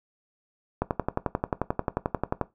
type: click train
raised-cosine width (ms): 1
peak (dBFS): -10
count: 19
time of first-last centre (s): 0.82-2.413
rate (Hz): 11.3
effects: noise-tail reverb RT60 0.2 s tail -17 dB re dry